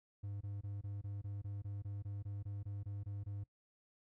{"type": "tone bursts", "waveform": "triangle", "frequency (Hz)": 100.9, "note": "G#2", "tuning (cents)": -49, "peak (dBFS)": -39, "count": 16, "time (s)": [0.23, 3.44], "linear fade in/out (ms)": 10, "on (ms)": 180, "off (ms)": 22, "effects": ["noise-tail reverb RT60 0.1 s tail -20 dB re dry"]}